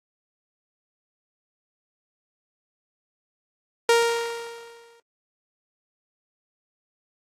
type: tone with exponential decay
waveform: sawtooth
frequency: 466.2 Hz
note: A#4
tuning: in tune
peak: -10 dBFS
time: 3.89-5 s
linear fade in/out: 2 ms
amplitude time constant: 240 ms
effects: low-pass 10000 Hz 12 dB/octave + AAC 64 kbps